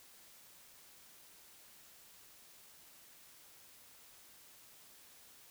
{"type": "silence", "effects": ["white hiss -60 dBFS RMS until 5.5 s"]}